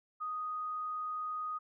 sine tone, 1244.5 Hz, D#6, in tune, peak -35 dBFS, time 0.2-1.59 s, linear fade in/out 20 ms, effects none

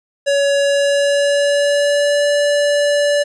square tone with pitch glide, 563 to 579.8 Hz, C#5 to D5, +27 to -22 cents, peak -13 dBFS, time 0.26-3.24 s, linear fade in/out 20 ms, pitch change +51 cents, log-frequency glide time 0.58-2.27 s, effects resampled to 22050 Hz + 8-bit

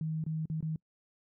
sine tone with dropouts, 158 Hz, D#3, 27 cents sharp, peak -31 dBFS, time 0.01-0.76 s, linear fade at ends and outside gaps 2 ms, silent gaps 0.24-0.264 / 0.456-0.499 / 0.607-0.626 s, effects noise-tail reverb RT60 0.1 s tail -25 dB re dry

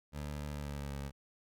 20% pulse tone with pitch glide, 73.42 to 69.66 Hz, D2 to C#2, 0 to +9 cents, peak -34 dBFS, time 0.12-1.12 s, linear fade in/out 50 ms, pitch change -91 cents, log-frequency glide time 0.53-0.94 s, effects none

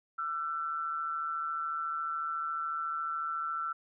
sine tone with amplitude modulation, 1342 Hz, E6, 31 cents sharp, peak -29 dBFS, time 0.18-3.73 s, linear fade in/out 10 ms, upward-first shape sine, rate 154 Hz, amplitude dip 60%, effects none

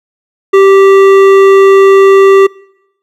sine tone with hard clipping, 390 Hz, G4, 9 cents flat, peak -3 dBFS, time 0.53-2.47 s, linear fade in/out 10 ms, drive 12 dB, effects noise-tail reverb RT60 0.9 s tail -25 dB re dry

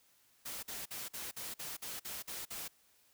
white noise bursts, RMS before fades -43 dBFS, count 10, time 0.45-2.682 s, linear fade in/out 10 ms, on 180 ms, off 48 ms, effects white hiss -69 dBFS RMS until 3.13 s

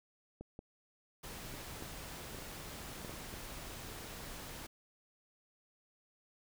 clicks, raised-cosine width 2 ms, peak -33 dBFS, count 9, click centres 0.41 / 0.591 / 1.54 / 1.824 / 2.347 / 2.387 / 3.048 / 3.095 / 3.34 s
pink noise, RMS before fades -47 dBFS, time 1.23-4.67 s, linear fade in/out 10 ms
effects none

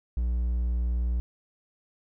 triangle tone, 59.8 Hz, A#1, 45 cents sharp, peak -22 dBFS, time 0.17-1.2 s, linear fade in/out 0 ms, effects none

